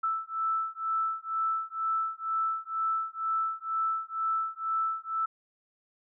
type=beating tone pair; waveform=sine; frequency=1318.5 / 1320.6 Hz; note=E6 / E6; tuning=0 / +3 cents; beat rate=2.1 Hz; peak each=-31 dBFS; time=0.03-5.26 s; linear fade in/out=10 ms; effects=none